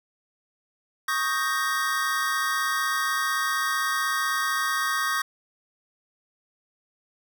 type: chord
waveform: square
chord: Eb dominant seventh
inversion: third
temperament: equal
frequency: 1108.7 / 1244.5 / 1568 / 1864.7 Hz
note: Db6 / Eb6 / G6 / Bb6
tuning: 0 / 0 / 0 / 0 cents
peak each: -30 dBFS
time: 1.08-5.22 s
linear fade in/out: 5 ms
effects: none